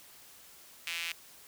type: tone with high-pass filter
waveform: sawtooth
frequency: 168.5 Hz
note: E3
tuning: 38 cents sharp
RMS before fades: -37 dBFS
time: 0.87-1.12 s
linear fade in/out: 0 ms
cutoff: 2500 Hz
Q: 3
effects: white hiss -55 dBFS RMS until 1.47 s